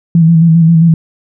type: tone with vibrato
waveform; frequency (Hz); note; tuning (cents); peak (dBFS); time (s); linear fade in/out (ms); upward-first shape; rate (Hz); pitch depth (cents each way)
sine; 164.81; E3; 0; -3; 0.15-0.94; 2; square; 7.5; 36
effects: none